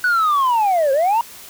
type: linear two-way sweep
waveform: sine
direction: down then up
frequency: 1497 to 523.3 to 958 Hz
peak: -11 dBFS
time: 0.04-1.21 s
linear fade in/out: 2 ms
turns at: 0.92 s
effects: tanh soft clip ceiling -12 dBFS + white hiss -39 dBFS RMS until 1.49 s